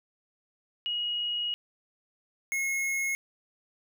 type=tone pair in turn; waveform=sine / square; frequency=2894 / 2168 Hz; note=F#7 / C#7; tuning=-39 / -39 cents; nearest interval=perfect fourth; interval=500 cents; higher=first; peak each=-28 dBFS; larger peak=neither; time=0.86-1.54 / 2.52-3.15 s; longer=first; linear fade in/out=0 ms; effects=none